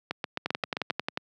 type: two click trains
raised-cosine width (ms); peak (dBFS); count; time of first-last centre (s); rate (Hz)
0.3; -13 / -12; 7 / 9; 0.11-0.901 / 0.46-1.174; 7.59 / 11.2
effects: high-pass 150 Hz 12 dB/octave